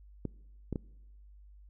clicks, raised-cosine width 3 ms, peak -21 dBFS, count 3, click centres 0.253 / 0.727 / 0.758 s, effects noise-tail reverb RT60 1.0 s tail -24 dB re dry + added 50 Hz sine -52 dBFS peak until 1.69 s

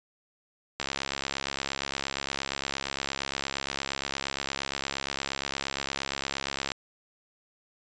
click train, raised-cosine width 0.2 ms, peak -12 dBFS, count 407, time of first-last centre 0.8-6.718 s, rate 68.6 Hz, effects resampled to 16000 Hz

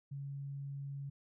sine tone, 139.6 Hz, C#3, 13 cents sharp, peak -40 dBFS, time 0.11-1.1 s, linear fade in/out 10 ms, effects none

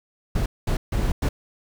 brown noise bursts at uneven times, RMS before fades -22 dBFS, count 4, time 0.35-0.46 / 0.67-0.77 / 0.92-1.12 / 1.22-1.29 s, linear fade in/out 5 ms, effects none

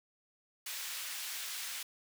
pink high-pass noise, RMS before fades -41 dBFS, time 0.66-1.83 s, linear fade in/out 5 ms, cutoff 2100 Hz, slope 12 dB/octave, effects none

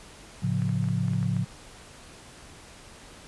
sine chord, A augmented, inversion none, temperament equal with one note detuned, 110 / 138.59 / 177.67 Hz, A2 / C#3 / E#3, 0 / 0 / +30 cents, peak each -28 dBFS, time 0.42-1.45 s, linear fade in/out 20 ms
clicks, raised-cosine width 0.5 ms, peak -29 dBFS, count 8, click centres 0.62 / 0.692 / 0.841 / 0.887 / 1.082 / 1.134 / 1.229 / 1.366 s
effects pink hiss -48 dBFS RMS until 3.27 s + resampled to 24000 Hz

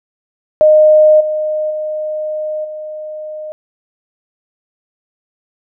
sine tone with level steps, 615 Hz, D#5, 20 cents flat, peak -4 / -14 / -17 / -23 dBFS, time 0.61-3.52 s, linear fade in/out 0 ms, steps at 1.2 / 1.7 / 2.64 s, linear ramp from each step 10 ms, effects none

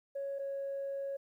sine tone pair in turn, 554.4 / 552 Hz, C#5 / C#5, 0 / -7 cents, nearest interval unison, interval 7 cents, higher first, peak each -34 / -34 dBFS, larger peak neither, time 0.15-0.39 / 0.39-1.17 s, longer second, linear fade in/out 10 ms, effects tanh soft clip ceiling -32 dBFS + 12-bit

